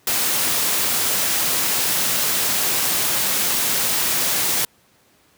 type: noise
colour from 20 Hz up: white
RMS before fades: -20 dBFS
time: 0.07-4.65 s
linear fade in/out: 2 ms
effects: pink hiss -57 dBFS RMS until 5.37 s + high-pass 100 Hz 12 dB/octave